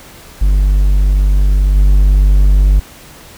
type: tone with level steps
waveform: triangle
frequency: 49.01 Hz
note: G1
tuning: in tune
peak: -5 / -3 dBFS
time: 0.41-2.8 s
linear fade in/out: 10 ms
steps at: 1.75 s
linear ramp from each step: 20 ms
effects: pink hiss -37 dBFS RMS until 3.37 s